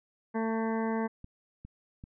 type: harmonic tone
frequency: 223.8 Hz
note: A3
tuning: 30 cents sharp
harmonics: 1 / 2 / 3 / 4 / 5 / 7 / 8 / 9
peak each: -30 / -34 / -40 / -37 / -43 / -45 / -47 / -48 dBFS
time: 0.34-1.08 s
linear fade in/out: 20 ms
type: clicks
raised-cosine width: 5 ms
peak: -32 dBFS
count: 3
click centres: 1.244 / 1.65 / 2.039 s
effects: none